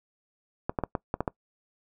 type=clicks; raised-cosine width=1 ms; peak=-13 dBFS; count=7; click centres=0.695 / 0.788 / 0.837 / 0.952 / 1.141 / 1.206 / 1.278 s; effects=noise-tail reverb RT60 0.1 s tail -23 dB re dry